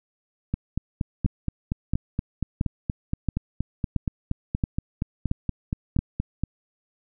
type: two click trains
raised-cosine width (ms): 5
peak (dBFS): -12 / -10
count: 26 / 8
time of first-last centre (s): 0.54-6.436 / 1.26-5.99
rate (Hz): 4.24 / 1.48
effects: none